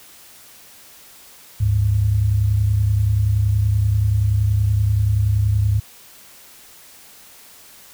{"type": "tone pair together", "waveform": "sine", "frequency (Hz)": [73.42, 103.94], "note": ["D2", "G#2"], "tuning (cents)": [0, 2], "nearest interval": "tritone", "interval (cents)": 602, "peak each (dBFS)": [-21, -15], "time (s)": [1.6, 5.8], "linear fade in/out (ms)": 10, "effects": ["white hiss -45 dBFS RMS until 7.93 s"]}